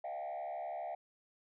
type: tone with frequency modulation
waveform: sine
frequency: 698.5 Hz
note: F5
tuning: in tune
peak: -36 dBFS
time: 0.04-0.95 s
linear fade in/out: 5 ms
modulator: 72 Hz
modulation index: 1.2
effects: tanh soft clip ceiling -37 dBFS